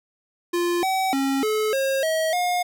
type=tone with pitch steps; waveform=square; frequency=348.2 / 761 / 272.1 / 430.6 / 539 / 639 / 715 Hz; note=F4 / F#5 / C#4 / A4 / C#5 / D#5 / F5; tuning=-5 / +48 / -32 / -37 / -49 / +46 / +41 cents; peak=-21 dBFS; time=0.53-2.63 s; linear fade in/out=10 ms; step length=300 ms; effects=none